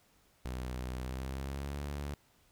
sawtooth tone with pitch glide, 62.8 to 71.72 Hz, B1 to D2, +30 to -40 cents, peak -33 dBFS, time 0.45-2.14 s, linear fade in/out 0 ms, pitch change +230 cents, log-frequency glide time 0.97-1.8 s, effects pink hiss -68 dBFS RMS until 2.51 s

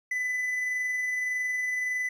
triangle tone with amplitude modulation, 2000 Hz, B6, 21 cents sharp, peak -24 dBFS, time 0.11-2.09 s, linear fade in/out 5 ms, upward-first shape sine, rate 21.7 Hz, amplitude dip 25%, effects 11-bit

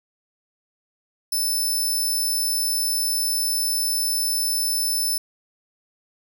15% pulse tone, 5280 Hz, E8, 2 cents sharp, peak -15 dBFS, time 1.32-5.18 s, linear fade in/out 5 ms, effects none

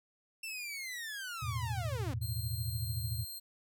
sawtooth linear sweep, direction down, 2702 to 235.9 Hz, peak -36 dBFS, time 0.43-2.14 s, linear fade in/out 5 ms
sine chord, E suspended fourth, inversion none, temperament equal, 82.41 / 110 / 123.47 Hz, E2 / A2 / B2, 0 / 0 / 0 cents, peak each -40 / -37 / -39 dBFS, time 1.42-3.25 s, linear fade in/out 10 ms
10% pulse tone, 4186 Hz, C8, in tune, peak -35 dBFS, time 2.21-3.4 s, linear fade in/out 20 ms
effects none

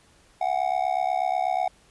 triangle tone with amplitude modulation, 740 Hz, F#5, in tune, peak -16 dBFS, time 0.41-1.68 s, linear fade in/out 5 ms, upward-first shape sine, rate 68.2 Hz, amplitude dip 100%, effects pink hiss -58 dBFS RMS until 1.9 s + resampled to 24000 Hz

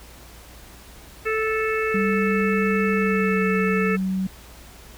harmonic tone, 438.7 Hz, A4, 5 cents flat, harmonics 1 / 3 / 4 / 5 / 6, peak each -23 / -28 / -29 / -30 / -31 dBFS, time 1.25-3.97 s, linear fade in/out 20 ms
sine tone with pitch glide, 196 to 189 Hz, G3 to F#3, 0 to +37 cents, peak -21 dBFS, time 1.94-4.27 s, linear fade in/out 5 ms, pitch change -63 cents, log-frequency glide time 2.96-3.45 s
effects added 58 Hz sine -46 dBFS peak until 4.97 s + pink hiss -46 dBFS RMS until 4.97 s

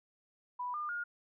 sine tone with pitch steps, 987 / 1205 / 1425 Hz, B5 / D6 / F6, -1 / +44 / +34 cents, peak -35 dBFS, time 0.59-1.04 s, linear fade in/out 10 ms, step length 150 ms, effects none

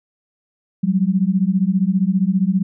sine beating tone pair, 181.9 / 196.9 Hz, F#3 / G3, -29 / +8 cents, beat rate 15 Hz, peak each -17 dBFS, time 0.83-2.63 s, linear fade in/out 10 ms, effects none

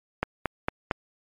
click train, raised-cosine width 0.5 ms, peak -9 dBFS, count 4, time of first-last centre 0.23-0.912 s, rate 4.4 Hz, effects MP3 64 kbps

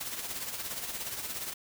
white noise with tremolo, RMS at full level -35 dBFS, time 0-1.54 s, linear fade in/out 10 ms, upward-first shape triangle, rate 17 Hz, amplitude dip 60%, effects none

